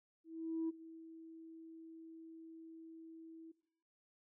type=tone with ADSR envelope; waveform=sine; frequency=325.4 Hz; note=E4; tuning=22 cents flat; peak=-33 dBFS; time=0.24-3.52 s; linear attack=450 ms; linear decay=22 ms; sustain=-18 dB; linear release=10 ms; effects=noise-tail reverb RT60 0.7 s tail -19 dB re dry + tanh soft clip ceiling -32 dBFS